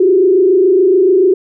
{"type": "tone with frequency modulation", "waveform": "sine", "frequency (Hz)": 374.9, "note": "F#4", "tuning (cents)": 23, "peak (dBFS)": -6, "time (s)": [0, 1.34], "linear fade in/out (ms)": 5, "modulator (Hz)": 27, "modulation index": 0.97, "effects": []}